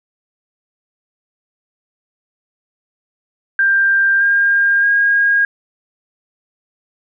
sine tone with pitch steps, 1587 / 1608.2 / 1629.7 Hz, G6 / G6 / G#6, +21 / +44 / -33 cents, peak -10 dBFS, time 3.59-5.45 s, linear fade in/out 2 ms, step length 620 ms, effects none

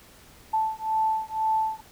sine beating tone pair, 877 / 879 Hz, A5 / A5, -6 / -2 cents, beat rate 2 Hz, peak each -26 dBFS, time 0.53-1.81 s, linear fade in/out 10 ms, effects pink hiss -52 dBFS RMS until 1.91 s

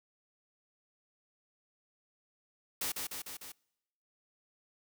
white noise with echo, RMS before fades -35 dBFS, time 2.81-2.92 s, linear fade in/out 5 ms, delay 150 ms, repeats 4, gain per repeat -3 dB, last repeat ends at 3.52 s, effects noise-tail reverb RT60 0.9 s tail -26 dB re dry

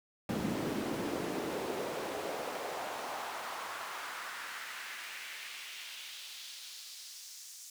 brown noise with high-pass filter sweep, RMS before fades -40 dBFS, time 0.29-7.7 s, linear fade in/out 2 ms, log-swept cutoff 210 to 6600 Hz, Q 1.7, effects none

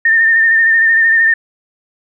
sine tone with vibrato, 1813 Hz, A#6, 49 cents flat, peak -7 dBFS, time 0.05-1.34 s, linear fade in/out 5 ms, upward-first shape sine, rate 13 Hz, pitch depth 35 cents each way, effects none

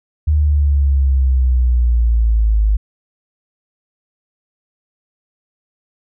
sine exponential sweep, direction down, 76.4 to 51.6 Hz, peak -10 dBFS, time 0.27-2.77 s, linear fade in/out 10 ms, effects none

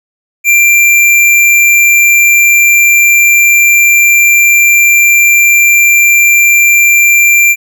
square tone, 2369 Hz, D7, 14 cents sharp, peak -4 dBFS, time 0.44-7.56 s, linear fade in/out 50 ms, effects none

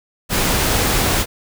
pink noise, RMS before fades -17 dBFS, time 0.29-1.26 s, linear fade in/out 50 ms, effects none

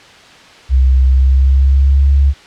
sine tone with pitch glide, 65.1 to 69.37 Hz, C2 to C#2, -8 to +2 cents, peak -6 dBFS, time 0.69-2.34 s, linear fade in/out 50 ms, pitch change +110 cents, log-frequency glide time 1.05-2.09 s, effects white hiss -39 dBFS RMS until 2.46 s + low-pass 4000 Hz 12 dB/octave

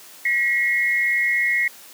sine tone pair together, 1919.2 / 2159 Hz, A#6 / C#7, +50 / -46 cents, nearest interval major second, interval 204 cents, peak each -20 dBFS, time 0.25-1.68 s, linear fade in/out 5 ms, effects white hiss -44 dBFS RMS until 1.93 s + high-pass 200 Hz 12 dB/octave

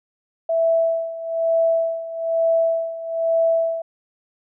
sine tone with tremolo, 659.3 Hz, E5, in tune, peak -14 dBFS, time 0.49-3.82 s, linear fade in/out 5 ms, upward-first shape sine, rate 1.1 Hz, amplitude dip 80%, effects none

